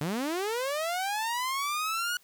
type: linear sweep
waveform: sawtooth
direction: up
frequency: 138.59 to 1466 Hz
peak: -25 dBFS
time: 0.01-2.17 s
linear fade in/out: 2 ms
effects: white hiss -62 dBFS RMS until 2.23 s